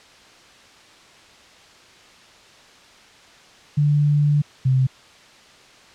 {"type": "tone pair in turn", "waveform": "sine", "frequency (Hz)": [146.83, 130.81], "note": ["D3", "C3"], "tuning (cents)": [0, 0], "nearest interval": "major second", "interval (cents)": 200, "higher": "first", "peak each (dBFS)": -14, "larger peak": "neither", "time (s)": [[3.77, 4.42], [4.65, 4.87]], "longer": "first", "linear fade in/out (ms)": 10, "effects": ["white hiss -48 dBFS RMS until 5.94 s", "low-pass 5000 Hz 12 dB/octave"]}